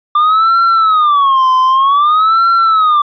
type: tone with vibrato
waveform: triangle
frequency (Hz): 1184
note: D6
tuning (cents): +14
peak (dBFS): -5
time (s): 0.15-3.02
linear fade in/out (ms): 5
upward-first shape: sine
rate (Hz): 0.53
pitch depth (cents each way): 240
effects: resampled to 11025 Hz